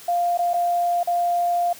sine tone with dropouts, 698.5 Hz, F5, in tune, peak -18 dBFS, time 0.08-1.73 s, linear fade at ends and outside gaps 5 ms, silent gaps 0.375-0.389 / 0.534-0.54 / 1.032-1.073 s, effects white hiss -43 dBFS RMS until 1.79 s

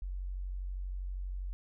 sine tone, 46.25 Hz, F#1, in tune, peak -35 dBFS, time 0.02-1.53 s, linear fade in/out 0 ms, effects none

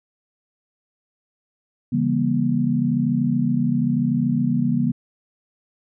sine chord, C# diminished seventh, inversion none, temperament just, 138.59 / 166.31 / 199.57 / 239.5 Hz, C#3 / E3 / G3 / Bb3, 0 / +16 / +31 / +47 cents, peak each -24 / -25 / -25 / -20 dBFS, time 1.92-4.92 s, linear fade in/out 10 ms, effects none

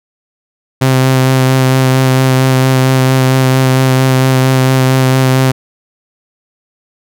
sawtooth tone with vibrato, 130.81 Hz, C3, in tune, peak -3 dBFS, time 0.81-5.52 s, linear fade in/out 10 ms, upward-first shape sine, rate 4.4 Hz, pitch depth 15 cents each way, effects none

